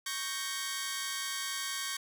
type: chord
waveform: 10% pulse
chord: G diminished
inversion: second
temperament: equal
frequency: 1108.7 / 1568 / 1864.7 Hz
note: Db6 / G6 / Bb6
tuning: 0 / 0 / 0 cents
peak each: -30 dBFS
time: 0.06-1.97 s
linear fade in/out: 5 ms
effects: none